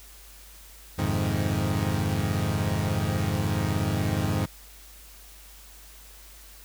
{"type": "chord", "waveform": "30% pulse", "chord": "F minor seventh", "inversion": "none", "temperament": "equal", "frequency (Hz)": [87.31, 103.83, 130.81, 155.56], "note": ["F2", "Ab2", "C3", "Eb3"], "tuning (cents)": [0, 0, 0, 0], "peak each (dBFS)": [-27, -25, -30, -28], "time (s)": [0.98, 4.46], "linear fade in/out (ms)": 10, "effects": ["added 50 Hz sine -49 dBFS peak until 6.64 s", "white hiss -50 dBFS RMS until 6.64 s"]}